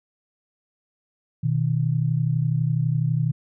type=tone pair together; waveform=sine; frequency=123.6 / 155.67 Hz; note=B2 / D#3; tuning=+2 / +1 cents; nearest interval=major third; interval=399 cents; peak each=-22 dBFS; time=1.43-3.32 s; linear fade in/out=10 ms; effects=none